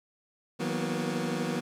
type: tone cluster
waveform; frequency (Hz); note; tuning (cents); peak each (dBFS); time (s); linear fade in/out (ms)
25% pulse; 159.8 / 184.3 / 235.4 / 247.5; D#3 / F#3 / A#3 / B3; +47 / -7 / +17 / +4; -31; 0.59-1.61; 20
effects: low-pass 10000 Hz 12 dB/octave + 10-bit